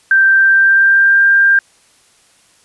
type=tone with pitch glide; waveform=sine; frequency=1568 to 1592.6 Hz; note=G6 to G6; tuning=0 to +27 cents; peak=-6 dBFS; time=0.11-1.59 s; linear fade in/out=2 ms; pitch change=+27 cents; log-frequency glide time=0.33-1.24 s; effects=white hiss -51 dBFS RMS until 2.64 s + resampled to 24000 Hz